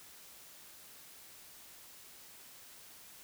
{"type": "silence", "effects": ["white hiss -55 dBFS RMS until 3.23 s"]}